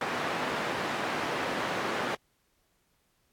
white band-pass noise, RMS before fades -32 dBFS, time 0.01-2.15 s, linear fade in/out 2 ms, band 180 to 1500 Hz, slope 12 dB/octave, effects pink hiss -72 dBFS RMS until 3.32 s + AAC 64 kbps

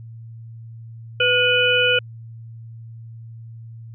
harmonic tone with a mistuned harmonic, 496.7 Hz, B4, 10 cents sharp, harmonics 1 / 3 / 5 / 6, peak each -20 / -20 / -20 / -20 dBFS, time 1.2-1.99 s, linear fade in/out 5 ms, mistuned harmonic 3, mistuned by -60 cents, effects added 114 Hz sine -35 dBFS peak until 3.94 s

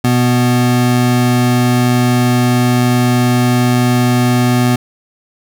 square tone pair together, 123.47 / 246.4 Hz, B2 / B3, 0 / -4 cents, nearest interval octave, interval 1196 cents, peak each -13 dBFS, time 0.04-4.76 s, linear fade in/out 5 ms, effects none

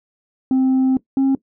sine tone pair in turn, 261.6 / 269.4 Hz, C4 / C#4, 0 / -49 cents, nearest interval minor second, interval 51 cents, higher second, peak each -10 dBFS, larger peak neither, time 0.51-0.97 / 1.17-1.35 s, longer first, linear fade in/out 2 ms, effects noise-tail reverb RT60 0.1 s tail -19 dB re dry + tanh soft clip ceiling -12 dBFS

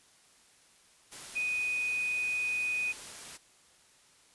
sine tone in noise, 2489 Hz, D#7, in tune, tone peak -29 dBFS, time 1.35-2.93 s, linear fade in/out 20 ms, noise white, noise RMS -45 dBFS, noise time 1.11-3.38 s, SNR +13 dB, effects white hiss -62 dBFS RMS until 4.34 s + resampled to 24000 Hz

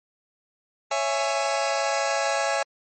sawtooth chord, C# minor, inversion none, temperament just, 554.4 / 665.2 / 831.5 Hz, C#5 / E5 / G#5, 0 / +16 / +2 cents, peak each -23 dBFS, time 0.91-2.63 s, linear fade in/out 5 ms, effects MP3 32 kbps

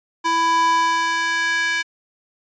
square tone with high-pass filter sweep, 331.3 Hz, E4, 9 cents sharp, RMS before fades -19 dBFS, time 0.24-1.83 s, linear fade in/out 20 ms, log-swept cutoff 760 to 1900 Hz, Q 3.1, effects resampled to 16000 Hz

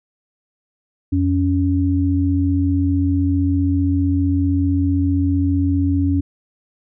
sine tone pair together, 87.9 / 279.1 Hz, F2 / C#4, +12 / +12 cents, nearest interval octave + minor sixth, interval 2000 cents, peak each -17 / -17 dBFS, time 1.12-6.21 s, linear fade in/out 10 ms, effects none

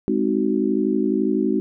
sine chord, Ab dominant seventh, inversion none, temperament just, 207.7 / 259.6 / 311.5 / 373.8 Hz, Ab3 / C4 / Eb4 / Gb4, 0 / -13 / +2 / +18 cents, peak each -23 / -23 / -23 / -23 dBFS, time 0.08-1.6 s, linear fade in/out 0 ms, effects none

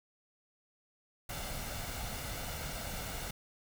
pink noise with comb filter, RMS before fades -40 dBFS, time 1.29-3.31 s, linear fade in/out 5 ms, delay 1.4 ms, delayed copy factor +0.5, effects none

